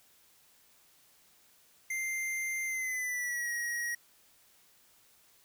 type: tone with pitch glide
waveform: square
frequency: 2093 to 1897.2 Hz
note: C7 to A#6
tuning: 0 to +30 cents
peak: -33 dBFS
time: 1.9-3.95 s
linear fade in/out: 5 ms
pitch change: -170 cents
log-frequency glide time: 2.65-3.51 s
effects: white hiss -64 dBFS RMS until 5.44 s